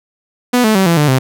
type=tone with pitch steps; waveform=sawtooth; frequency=246.9 / 217.4 / 191.49 / 168.64 / 148.51 / 130.79 Hz; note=B3 / A3 / G3 / E3 / D3 / C3; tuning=0 / -21 / -40 / +40 / +20 / 0 cents; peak=-5 dBFS; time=0.53-1.19 s; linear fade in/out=10 ms; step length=110 ms; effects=none